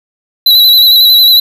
square tone with vibrato, 3962 Hz, B7, 5 cents sharp, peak -3 dBFS, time 0.46-1.4 s, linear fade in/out 5 ms, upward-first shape square, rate 11 Hz, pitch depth 31 cents each way, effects none

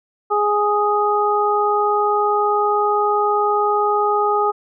harmonic tone, 415.3 Hz, G#4, in tune, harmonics 1 / 2 / 3, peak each -19 / -19 / -19 dBFS, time 0.3-4.52 s, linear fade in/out 20 ms, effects none

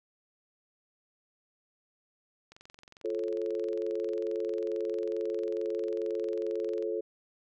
click train, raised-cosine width 0.2 ms, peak -34 dBFS, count 97, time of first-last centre 2.52-6.825 s, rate 22.3 Hz
sine chord, F augmented, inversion none, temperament just, 349.2 / 436.5 / 545.7 Hz, F4 / A4 / C#5, 0 / -14 / -27 cents, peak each -35 / -32 / -37 dBFS, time 3.04-7.01 s, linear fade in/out 10 ms
effects none

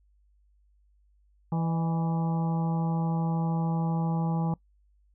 harmonic tone with a mistuned harmonic, 164.81 Hz, E3, in tune, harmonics 1 / 2 / 3 / 4 / 5 / 6 / 7, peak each -25 / -40 / -41 / -45 / -36 / -44 / -46 dBFS, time 1.52-4.54 s, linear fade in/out 2 ms, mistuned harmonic 4, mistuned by -94 cents, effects noise-tail reverb RT60 0.1 s tail -22 dB re dry + added 50 Hz sine -61 dBFS peak until 5.14 s

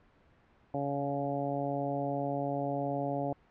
harmonic tone with a mistuned harmonic, 140.9 Hz, C#3, 29 cents sharp, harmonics 1 / 2 / 3 / 4 / 5 / 6, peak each -38 / -36 / -41 / -36 / -36 / -43 dBFS, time 0.74-3.33 s, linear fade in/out 2 ms, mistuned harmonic 1, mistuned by -15 cents, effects pink hiss -64 dBFS RMS until 3.5 s + low-pass 2000 Hz 12 dB/octave

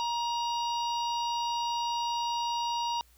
harmonic tone, 945 Hz, A#5, 23 cents sharp, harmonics 1 / 3 / 4 / 5 / 6, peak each -29 / -39 / -41 / -43 / -45 dBFS, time 0-3.01 s, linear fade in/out 0 ms, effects added 60 Hz sine -60 dBFS peak until 3.17 s + white hiss -64 dBFS RMS until 3.17 s

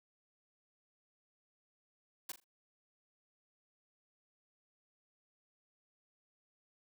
white noise with echo, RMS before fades -42 dBFS, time 2.29-2.32 s, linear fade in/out 5 ms, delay 41 ms, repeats 3, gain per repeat -12 dB, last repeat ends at 2.443 s, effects high-pass 150 Hz 12 dB/octave

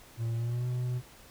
triangle tone with pitch glide, 115.2 to 124.18 Hz, A#2 to B2, -20 to +10 cents, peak -27 dBFS, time 0.17-1.02 s, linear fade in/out 50 ms, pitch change +130 cents, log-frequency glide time 0.35-0.67 s, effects pink hiss -54 dBFS RMS until 1.3 s

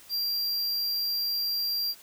square tone, 4746 Hz, D8, 17 cents sharp, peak -27 dBFS, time 0.09-1.95 s, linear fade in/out 50 ms, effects white hiss -52 dBFS RMS until 2.02 s

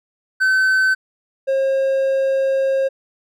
triangle tone pair in turn, 1529 / 537.6 Hz, G6 / C5, -44 / +47 cents, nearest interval octave + tritone, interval 1809 cents, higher first, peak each -11 / -13 dBFS, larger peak first, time 0.4-0.95 / 1.47-2.89 s, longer second, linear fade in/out 20 ms, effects none

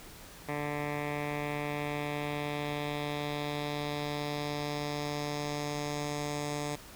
10% pulse tone with low-pass filter sweep, 146.83 Hz, D3, in tune, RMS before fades -35 dBFS, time 0.48-6.76 s, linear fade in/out 10 ms, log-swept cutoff 2000 to 7800 Hz, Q 1.9, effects pink hiss -50 dBFS RMS until 6.95 s

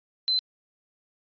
sine tone, 4062 Hz, B7, 48 cents sharp, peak -21 dBFS, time 0.28-0.39 s, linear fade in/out 0 ms, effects resampled to 11025 Hz

